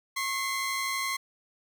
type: tone pair together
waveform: sawtooth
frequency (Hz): 1086 / 2060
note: C#6 / C7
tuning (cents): -36 / -28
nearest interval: major seventh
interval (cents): 1108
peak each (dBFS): -28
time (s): 0.16-1.17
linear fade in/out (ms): 10
effects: none